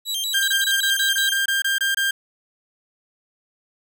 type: tone with vibrato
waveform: sawtooth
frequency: 3520 Hz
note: A7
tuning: in tune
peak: -20 dBFS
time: 0.05-1.38 s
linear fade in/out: 50 ms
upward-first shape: square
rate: 5.3 Hz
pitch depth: 180 cents each way
type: tone bursts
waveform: 30% pulse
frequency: 1593 Hz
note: G6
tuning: 27 cents sharp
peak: -16 dBFS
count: 11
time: 0.34-2.11 s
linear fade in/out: 5 ms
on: 140 ms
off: 23 ms
effects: none